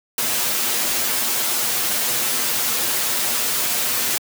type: noise with comb filter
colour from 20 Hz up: white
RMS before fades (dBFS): -21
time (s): 0.18-4.18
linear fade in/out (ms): 2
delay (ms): 8.3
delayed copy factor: +0.8
effects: high-pass 150 Hz 12 dB/octave